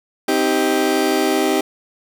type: chord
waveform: 30% pulse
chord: C minor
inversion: none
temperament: just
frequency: 261.6 / 314 / 392.4 Hz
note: C4 / Eb4 / G4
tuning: 0 / +16 / +2 cents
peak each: -19 / -17 / -16 dBFS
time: 0.28-1.61 s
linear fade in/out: 5 ms
effects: none